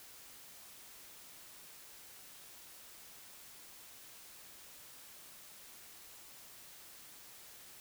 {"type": "silence", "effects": ["white hiss -55 dBFS RMS until 7.8 s"]}